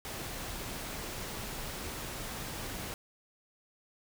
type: noise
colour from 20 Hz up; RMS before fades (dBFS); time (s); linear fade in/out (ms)
pink; -40; 0.05-2.94; 0
effects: none